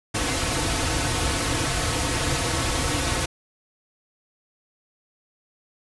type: noise with comb filter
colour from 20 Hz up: pink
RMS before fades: -24 dBFS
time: 0.14-3.26 s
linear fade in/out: 10 ms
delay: 5 ms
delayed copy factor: -0.75
effects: resampled to 24000 Hz